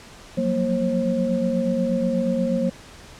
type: tone cluster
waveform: sine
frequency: 179.3 / 187.6 / 234.1 / 535 Hz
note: F3 / F#3 / A#3 / C5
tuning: +46 / +24 / +8 / +38 cents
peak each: -28 / -26 / -23 / -24 dBFS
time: 0.37-2.7 s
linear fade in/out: 10 ms
effects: pink hiss -44 dBFS RMS until 3.19 s + low-pass 8000 Hz 12 dB/octave